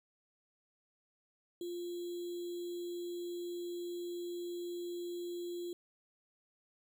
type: tone with sample-and-hold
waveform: sine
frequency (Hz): 349.2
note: F4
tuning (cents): 0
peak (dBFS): -38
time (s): 1.61-5.73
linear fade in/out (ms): 2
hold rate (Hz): 3675
effects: none